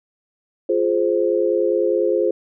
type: chord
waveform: sine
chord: F minor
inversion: none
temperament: just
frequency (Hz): 349.2 / 419.1 / 523.8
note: F4 / Ab4 / C5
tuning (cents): 0 / +16 / +2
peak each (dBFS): -20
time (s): 0.69-2.31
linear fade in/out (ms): 5
effects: none